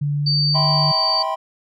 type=tone with pitch glide; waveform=sine; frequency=145.1 to 149.96 Hz; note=D3 to D3; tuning=-21 to +36 cents; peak=-18 dBFS; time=0.01-0.92 s; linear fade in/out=10 ms; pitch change=+57 cents; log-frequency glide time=0.15-0.65 s
type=tone; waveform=sine; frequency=4600 Hz; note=D8; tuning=37 cents flat; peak=-17 dBFS; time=0.26-1.23 s; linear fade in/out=10 ms
type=chord; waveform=triangle; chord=C major seventh; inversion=first; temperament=equal with one note detuned; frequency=643.8 / 784 / 987.8 / 1046.5 Hz; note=E5 / G5 / B5 / C6; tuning=-41 / 0 / 0 / 0 cents; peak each=-24 dBFS; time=0.54-1.36 s; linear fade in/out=20 ms
effects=none